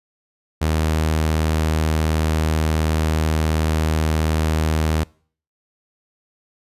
sawtooth tone, 78.6 Hz, D#2, 18 cents sharp, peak -13 dBFS, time 0.61-5.04 s, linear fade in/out 10 ms, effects noise-tail reverb RT60 0.5 s tail -25 dB re dry + resampled to 32000 Hz

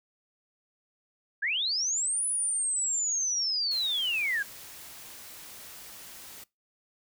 sine linear two-way sweep, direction up then down, 1568 to 10010 to 1568 Hz, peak -26 dBFS, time 1.42-4.43 s, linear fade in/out 10 ms, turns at 2.26 s
white noise, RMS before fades -46 dBFS, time 3.71-6.44 s, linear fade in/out 5 ms
effects noise-tail reverb RT60 0.2 s tail -22 dB re dry

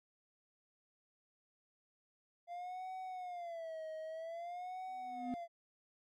triangle tone with vibrato, 688 Hz, F5, 26 cents flat, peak -40 dBFS, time 2.47-5.48 s, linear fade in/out 50 ms, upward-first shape sine, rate 0.51 Hz, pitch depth 150 cents each way
triangle tone with exponential growth, 252.3 Hz, B3, 37 cents sharp, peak -33 dBFS, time 4.88-5.34 s, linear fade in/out 0 ms, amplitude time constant 100 ms
effects MP3 64 kbps

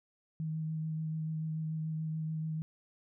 sine tone with vibrato, 157.9 Hz, D#3, 26 cents sharp, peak -33 dBFS, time 0.4-2.62 s, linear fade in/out 0 ms, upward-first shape sine, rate 6.9 Hz, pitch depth 14 cents each way, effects none

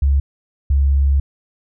sine tone pair in turn, 69.3 / 69.3 Hz, C#2 / C#2, 0 / 0 cents, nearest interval unison, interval 0 cents, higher neither, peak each -11 dBFS, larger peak neither, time 0.02-0.2 / 0.7-1.2 s, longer second, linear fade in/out 5 ms, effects none

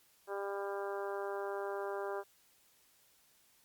harmonic tone, 199.1 Hz, G3, 27 cents sharp, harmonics 2 / 3 / 4 / 5 / 6 / 7 / 8, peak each -39 / -43 / -45 / -47 / -49 / -50 / -51 dBFS, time 0.27-2.24 s, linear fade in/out 50 ms, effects white hiss -68 dBFS RMS until 3.64 s + Opus 48 kbps

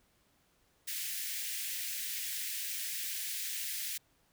white high-pass noise, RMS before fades -38 dBFS, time 0.87-3.98 s, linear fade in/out 10 ms, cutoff 1700 Hz, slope 48 dB/octave, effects pink hiss -71 dBFS RMS until 4.32 s

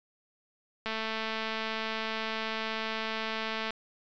click train, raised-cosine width 0.3 ms, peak -18 dBFS, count 630, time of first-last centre 0.86-3.706 s, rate 221 Hz, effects resampled to 16000 Hz

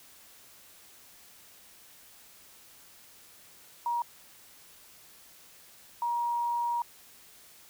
sine tone bursts at uneven times, 949 Hz, A#5, 31 cents sharp, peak -27 dBFS, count 2, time 3.86-4.02 / 6.02-6.82 s, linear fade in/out 2 ms, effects white hiss -55 dBFS RMS until 7.69 s

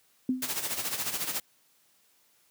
sine tone with exponential decay, 256.2 Hz, C4, 36 cents flat, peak -21 dBFS, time 0.29-0.55 s, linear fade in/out 2 ms, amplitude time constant 56 ms
white noise with tremolo, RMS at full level -30 dBFS, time 0.42-1.4 s, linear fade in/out 2 ms, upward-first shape sine, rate 14 Hz, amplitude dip 65%
effects white hiss -66 dBFS RMS until 2.5 s + high-pass 100 Hz 12 dB/octave

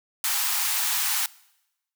white high-pass noise, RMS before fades -25 dBFS, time 0.24-1.26 s, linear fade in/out 2 ms, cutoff 750 Hz, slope 96 dB/octave, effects noise-tail reverb RT60 0.9 s tail -22 dB re dry

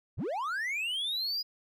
triangle linear sweep, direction up, 47.08 to 4978 Hz, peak -29 dBFS, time 0.17-1.43 s, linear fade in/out 20 ms, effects none

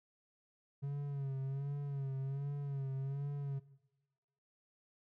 triangle tone with vibrato, 138.59 Hz, C#3, in tune, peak -34 dBFS, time 0.82-3.6 s, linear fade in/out 20 ms, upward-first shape sine, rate 1.3 Hz, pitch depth 58 cents each way, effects noise-tail reverb RT60 1.0 s tail -18 dB re dry

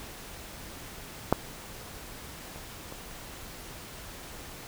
clicks, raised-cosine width 1 ms, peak -6 / -29 / -27 dBFS, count 3, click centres 1.326 / 2.56 / 2.924 s, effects pink hiss -44 dBFS RMS until 4.67 s

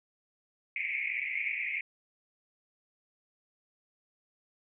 white band-pass noise, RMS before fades -34 dBFS, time 0.76-1.81 s, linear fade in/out 2 ms, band 2100 to 2400 Hz, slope 96 dB/octave, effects none

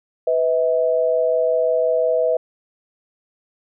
sine tone pair together, 497.4 / 643 Hz, B4 / E5, +12 / -43 cents, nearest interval major third, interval 445 cents, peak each -18 dBFS, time 0.27-2.37 s, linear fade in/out 5 ms, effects none

